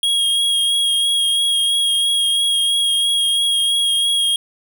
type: tone with vibrato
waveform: square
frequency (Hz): 3278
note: G#7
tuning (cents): -23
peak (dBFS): -15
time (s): 0.03-4.36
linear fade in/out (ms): 2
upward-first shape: sine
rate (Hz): 3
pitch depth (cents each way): 18
effects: none